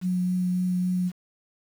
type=tone with vibrato; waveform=sine; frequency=181.4 Hz; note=F#3; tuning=34 cents flat; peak=-22 dBFS; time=0.01-1.12 s; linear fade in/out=50 ms; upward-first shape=sine; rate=3.6 Hz; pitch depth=9 cents each way; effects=8-bit